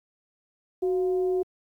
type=tone with frequency modulation; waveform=sine; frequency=370 Hz; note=F#4; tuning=in tune; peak=-22 dBFS; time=0.82-1.43 s; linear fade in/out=10 ms; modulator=330 Hz; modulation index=0.34; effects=high-pass 100 Hz 12 dB/octave + 10-bit